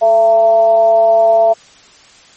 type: tone with frequency modulation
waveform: sine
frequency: 673 Hz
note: E5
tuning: 36 cents sharp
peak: -6 dBFS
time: 0.01-1.54 s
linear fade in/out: 20 ms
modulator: 236 Hz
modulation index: 0.35
effects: white hiss -43 dBFS RMS until 2.36 s + MP3 32 kbps